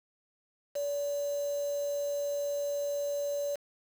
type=tone with quantisation; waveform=sine; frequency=574 Hz; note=D5; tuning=40 cents flat; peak=-30 dBFS; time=0.75-3.56 s; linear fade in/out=10 ms; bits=7; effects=none